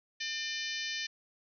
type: harmonic tone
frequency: 600 Hz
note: D5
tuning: 37 cents sharp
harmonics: 3 / 4 / 5 / 6 / 7 / 8 / 9 / 10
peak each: -40 / -41 / -42 / -43 / -43 / -44 / -45 / -45 dBFS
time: 0.2-1.07 s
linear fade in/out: 10 ms
effects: none